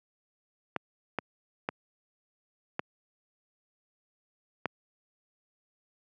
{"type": "clicks", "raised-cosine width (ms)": 0.5, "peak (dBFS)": -14, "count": 5, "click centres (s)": [0.763, 1.187, 1.689, 2.794, 4.657], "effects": ["high-pass 150 Hz 12 dB/octave"]}